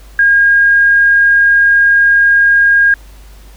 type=tone; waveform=sine; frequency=1624 Hz; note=G#6; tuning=39 cents flat; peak=-5 dBFS; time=0.19-2.94 s; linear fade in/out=2 ms; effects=added 50 Hz sine -34 dBFS peak until 3.56 s + pink hiss -44 dBFS RMS until 3.56 s